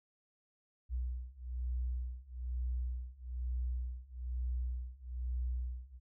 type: beating tone pair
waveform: sine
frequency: 61.2 / 62.3 Hz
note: B1 / B1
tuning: -15 / +16 cents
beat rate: 1.1 Hz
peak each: -39 / -38 dBFS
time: 0.89-6 s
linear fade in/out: 50 ms
effects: none